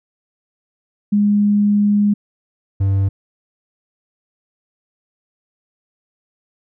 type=tone pair in turn; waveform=sine / triangle; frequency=205.8 / 97.66 Hz; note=G#3 / G2; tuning=-16 / -6 cents; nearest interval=octave + minor second; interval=1290 cents; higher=first; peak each=-11 / -11 dBFS; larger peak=neither; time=1.12-2.14 / 2.8-3.09 s; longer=first; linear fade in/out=10 ms; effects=none